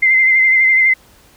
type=tone with vibrato; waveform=sine; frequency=2077 Hz; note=C7; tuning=13 cents flat; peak=-8 dBFS; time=0.02-0.94 s; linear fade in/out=10 ms; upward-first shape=sine; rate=12 Hz; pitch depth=30 cents each way; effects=pink hiss -48 dBFS RMS until 1.36 s